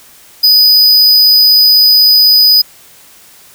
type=tone; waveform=square; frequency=4978 Hz; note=D#8; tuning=in tune; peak=-4 dBFS; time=0.43-2.62 s; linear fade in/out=10 ms; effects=white hiss -40 dBFS RMS until 3.54 s